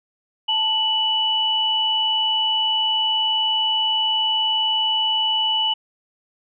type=tone pair together; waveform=sine; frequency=880.8 / 2960 Hz; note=A5 / F#7; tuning=+2 / 0 cents; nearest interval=octave + major sixth; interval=2098 cents; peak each=-25 / -18 dBFS; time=0.48-5.74 s; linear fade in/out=10 ms; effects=none